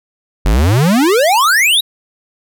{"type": "exponential sweep", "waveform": "square", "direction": "up", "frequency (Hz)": [43.65, 3951], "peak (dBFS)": -9, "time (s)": [0.45, 1.81], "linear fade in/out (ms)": 10, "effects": []}